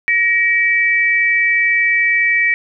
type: tone pair together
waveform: sine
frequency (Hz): 1891 / 2305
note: A#6 / D7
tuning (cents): +24 / -33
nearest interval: minor third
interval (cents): 343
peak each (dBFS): -14 / -14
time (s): 0.08-2.54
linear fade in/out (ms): 0
effects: none